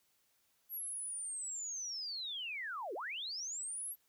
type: linear two-way sweep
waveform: sine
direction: down then up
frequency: 11770 to 333.8 to 11770 Hz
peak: -39 dBFS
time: 0.69-3.96 s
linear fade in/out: 50 ms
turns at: 2.94 s
effects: white hiss -75 dBFS RMS until 4.08 s